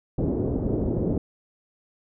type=low-pass noise; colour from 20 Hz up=white; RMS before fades=-25 dBFS; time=0.18-1.18 s; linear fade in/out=5 ms; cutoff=420 Hz; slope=24 dB/octave; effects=none